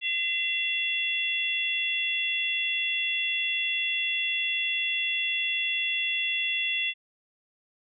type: harmonic tone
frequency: 681 Hz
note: F5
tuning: 44 cents flat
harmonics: 3 / 4 / 5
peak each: -33 / -27 / -31 dBFS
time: 0.01-6.94 s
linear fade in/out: 50 ms
effects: none